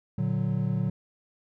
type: chord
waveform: triangle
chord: Bb augmented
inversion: none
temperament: equal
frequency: 116.54 / 146.83 / 185 Hz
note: Bb2 / D3 / F#3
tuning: 0 / 0 / 0 cents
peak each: -27 dBFS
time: 0.18-0.9 s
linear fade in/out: 5 ms
effects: none